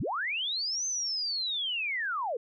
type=linear two-way sweep; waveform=sine; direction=up then down; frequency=55.7 to 6272 to 430.2 Hz; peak=-29 dBFS; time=0-2.37 s; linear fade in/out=5 ms; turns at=0.86 s; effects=none